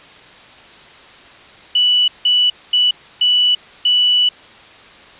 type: tone bursts at uneven times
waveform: sine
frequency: 2960 Hz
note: F#7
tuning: in tune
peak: -10 dBFS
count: 5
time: 1.75-2.08 / 2.25-2.5 / 2.73-2.91 / 3.21-3.55 / 3.85-4.29 s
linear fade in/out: 5 ms
effects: white hiss -41 dBFS RMS until 5.19 s + resampled to 8000 Hz